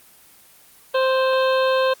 harmonic tone, 523.3 Hz, C5, in tune, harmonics 1 / 2 / 3 / 5 / 6 / 7 / 8, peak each -17 / -23 / -27 / -31 / -33 / -34 / -35 dBFS, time 0.94-1.94 s, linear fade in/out 10 ms, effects white hiss -50 dBFS RMS until 2 s + Opus 24 kbps

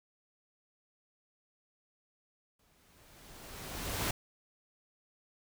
pink noise with exponential growth, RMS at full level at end -32 dBFS, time 2.59-4.11 s, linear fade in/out 5 ms, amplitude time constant 330 ms, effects none

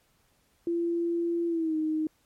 sine tone with pitch glide, 340.3 to 312.1 Hz, F4 to D#4, -45 to +5 cents, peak -25 dBFS, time 0.67-2.07 s, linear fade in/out 2 ms, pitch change -150 cents, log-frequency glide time 1.47-1.76 s, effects pink hiss -68 dBFS RMS until 2.25 s + MP3 64 kbps

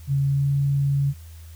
sine tone with pitch glide, 138.59 to 140.04 Hz, C#3 to C#3, 0 to +18 cents, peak -18 dBFS, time 0.07-1.14 s, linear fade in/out 50 ms, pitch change +18 cents, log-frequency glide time 0.29-0.48 s, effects added 81 Hz sine -39 dBFS peak until 1.55 s + white hiss -53 dBFS RMS until 1.55 s

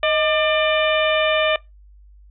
harmonic tone with a mistuned harmonic, 597 Hz, D5, 28 cents sharp, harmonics 1 / 2 / 3 / 4 / 5 / 6, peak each -18 / -24 / -25 / -24 / -26 / -29 dBFS, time 0.03-1.56 s, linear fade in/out 2 ms, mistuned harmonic 1, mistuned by +78 cents, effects noise-tail reverb RT60 0.2 s tail -23 dB re dry + added 50 Hz sine -44 dBFS peak until 2.3 s

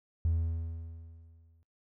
triangle tone with exponential decay, 82.4 Hz, E2, in tune, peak -21 dBFS, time 0.25-1.63 s, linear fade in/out 0 ms, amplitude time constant 300 ms, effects noise-tail reverb RT60 0.2 s tail -23 dB re dry + tanh soft clip ceiling -21 dBFS

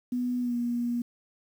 sine tone with pitch glide, 246.9 to 239.5 Hz, B3 to A#3, 0 to +47 cents, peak -26 dBFS, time 0.12-1.02 s, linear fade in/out 5 ms, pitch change -53 cents, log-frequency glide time 0.4-0.55 s, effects 9-bit

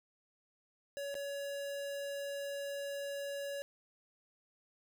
square tone with dropouts, 563 Hz, C#5, 27 cents sharp, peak -39 dBFS, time 0.97-3.62 s, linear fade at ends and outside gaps 0 ms, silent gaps 1.143-1.152 s, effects none

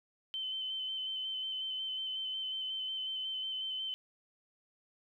sine tone with vibrato, 3070 Hz, G7, 37 cents flat, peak -35 dBFS, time 0.34-3.94 s, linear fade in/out 0 ms, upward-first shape square, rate 5.5 Hz, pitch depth 15 cents each way, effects 12-bit

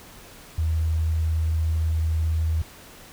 sine tone with vibrato, 80.2 Hz, E2, 47 cents flat, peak -20 dBFS, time 0.58-2.62 s, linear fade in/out 5 ms, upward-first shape triangle, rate 18 Hz, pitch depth 15 cents each way, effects pink hiss -46 dBFS RMS until 3.12 s

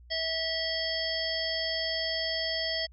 harmonic tone, 650 Hz, E5, 24 cents flat, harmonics 1 / 3 / 5 / 7 / 8, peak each -35 / -35 / -35 / -35 / -35 dBFS, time 0.1-2.87 s, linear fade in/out 20 ms, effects added 60 Hz sine -50 dBFS peak until 2.92 s

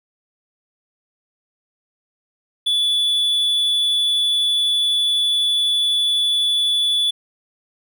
triangle tone, 3448 Hz, A7, 36 cents flat, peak -14 dBFS, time 2.66-7.11 s, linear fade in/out 10 ms, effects none

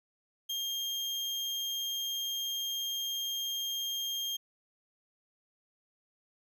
35% pulse tone, 3213 Hz, G7, 42 cents sharp, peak -31 dBFS, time 0.49-4.37 s, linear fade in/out 10 ms, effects none

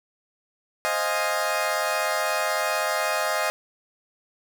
20% pulse chord, F minor seventh, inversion second, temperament equal, 523.3 / 622.3 / 698.5 / 830.6 Hz, C5 / Eb5 / F5 / Ab5, 0 / 0 / 0 / 0 cents, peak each -26 / -21 / -25 / -25 dBFS, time 0.85-3.5 s, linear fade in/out 0 ms, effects none

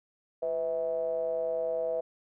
triangle ring-modulated tone, 75 Hz, D2, 37 cents sharp, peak -23 dBFS, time 0.42-2.01 s, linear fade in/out 10 ms, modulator 575 Hz, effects none

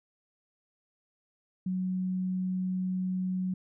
sine tone, 185 Hz, F#3, in tune, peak -28 dBFS, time 1.66-3.54 s, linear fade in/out 5 ms, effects none

